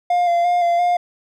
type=tone with vibrato; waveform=triangle; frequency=698.5 Hz; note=F5; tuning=in tune; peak=-12 dBFS; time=0.1-0.97 s; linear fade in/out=5 ms; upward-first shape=square; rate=2.9 Hz; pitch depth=22 cents each way; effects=none